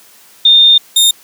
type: tone pair in turn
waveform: sine / sawtooth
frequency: 3634 / 3657 Hz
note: A#7 / A#7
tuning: -45 / -34 cents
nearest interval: unison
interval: 11 cents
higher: second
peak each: -3 dBFS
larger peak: neither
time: 0.45-0.78 / 0.96-1.11 s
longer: first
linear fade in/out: 5 ms
effects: white hiss -43 dBFS RMS until 1.23 s + high-pass 150 Hz 12 dB/octave